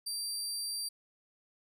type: tone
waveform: 25% pulse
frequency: 4699 Hz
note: D8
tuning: in tune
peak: -30 dBFS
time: 0.06-0.89 s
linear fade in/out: 10 ms
effects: none